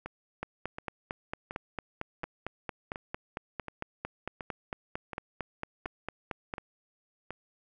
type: two click trains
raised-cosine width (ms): 0.5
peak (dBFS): -19 / -23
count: 28 / 11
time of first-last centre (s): 0.43-6.539 / 0.06-7.306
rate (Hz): 4.42 / 1.38
effects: none